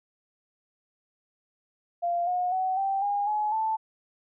sine tone with pitch steps, 693 / 721.2 / 750.5 / 781 / 812.8 / 845.8 / 880.2 Hz, F5 / F#5 / F#5 / G5 / G#5 / G#5 / A5, -14 / -45 / +24 / -7 / -38 / +31 / 0 cents, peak -24 dBFS, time 2.02-3.77 s, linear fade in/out 20 ms, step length 250 ms, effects none

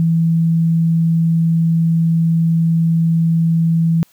sine tone, 164.81 Hz, E3, in tune, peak -11 dBFS, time 0-4.03 s, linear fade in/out 0 ms, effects white hiss -54 dBFS RMS until 4.12 s

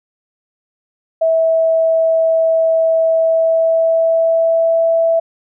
sine tone with pitch glide, 651 to 660.1 Hz, E5 to E5, -22 to +2 cents, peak -10 dBFS, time 1.21-5.2 s, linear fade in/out 10 ms, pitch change +24 cents, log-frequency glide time 3.1-4.84 s, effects none

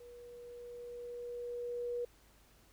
sine tone with level ramp, 482.1 Hz, B4, 42 cents flat, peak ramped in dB -51 to -34 dBFS, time 0-2.05 s, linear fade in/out 5 ms, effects added 50 Hz sine -66 dBFS peak until 2.72 s + pink hiss -66 dBFS RMS until 2.72 s

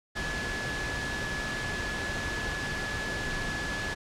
sine tone in noise, 1707 Hz, G#6, 47 cents sharp, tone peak -34 dBFS, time 0.15-3.95 s, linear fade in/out 20 ms, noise pink, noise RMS -34 dBFS, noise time 0.15-3.95 s, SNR -3 dB, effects low-pass 6000 Hz 12 dB/octave

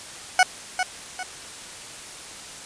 20% pulse tone with echo, 739 Hz, F#5, 2 cents flat, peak -8 dBFS, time 0.39-0.43 s, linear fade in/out 2 ms, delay 400 ms, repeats 2, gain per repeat -8 dB, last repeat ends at 1.23 s, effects white hiss -39 dBFS RMS until 2.65 s + resampled to 22050 Hz

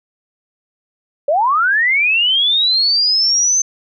sine linear sweep, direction up, 542 to 6272 Hz, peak -11 dBFS, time 1.28-3.62 s, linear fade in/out 5 ms, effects none

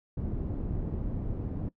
pink low-pass noise, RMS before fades -33 dBFS, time 0.17-1.69 s, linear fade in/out 5 ms, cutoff 290 Hz, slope 12 dB/octave, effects noise-tail reverb RT60 0.1 s tail -20 dB re dry

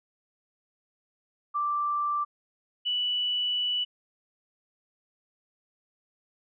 sine tone pair in turn, 1174.7 / 2960 Hz, D6 / F#7, 0 / 0 cents, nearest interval octave + major third, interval 1600 cents, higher second, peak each -25 dBFS, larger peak neither, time 1.54-2.25 / 2.85-3.85 s, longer second, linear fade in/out 20 ms, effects none

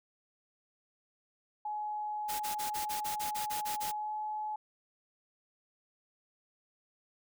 sine tone with pitch glide, 844 to 852.3 Hz, G#5 to G#5, +28 to +45 cents, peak -34 dBFS, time 1.65-4.56 s, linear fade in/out 5 ms, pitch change +17 cents, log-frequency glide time 3.94-4.12 s
white noise bursts, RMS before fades -39 dBFS, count 11, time 2.28-3.92 s, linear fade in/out 20 ms, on 120 ms, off 32 ms
effects none

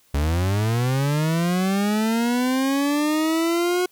40% pulse linear sweep, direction up, 68.7 to 364.4 Hz, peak -18 dBFS, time 0.14-3.86 s, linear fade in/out 5 ms, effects white hiss -59 dBFS RMS until 3.91 s

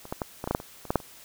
clicks, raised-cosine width 1 ms, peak -27 / -16 / -14 / -18 / -15 / -11 / -9 / -24 / -27 / -11 / -7 / -29 dBFS, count 12, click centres 0.054 / 0.125 / 0.218 / 0.441 / 0.475 / 0.51 / 0.549 / 0.601 / 0.853 / 0.905 / 0.957 / 1.002 s, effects white hiss -50 dBFS RMS until 1.24 s

